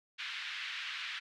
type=band-pass noise; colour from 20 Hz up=white; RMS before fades=-41 dBFS; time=0.18-1.2 s; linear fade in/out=20 ms; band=1500 to 3400 Hz; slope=24 dB/octave; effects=none